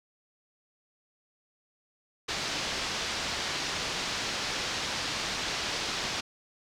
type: low-pass noise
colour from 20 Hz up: white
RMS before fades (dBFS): -33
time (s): 2.28-6.21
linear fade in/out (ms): 10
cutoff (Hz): 5500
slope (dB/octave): 24
effects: none